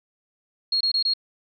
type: tone bursts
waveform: sine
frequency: 4287 Hz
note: C8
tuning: 41 cents sharp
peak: -19 dBFS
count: 4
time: 0.72-1.137 s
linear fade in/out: 5 ms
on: 87 ms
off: 23 ms
effects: none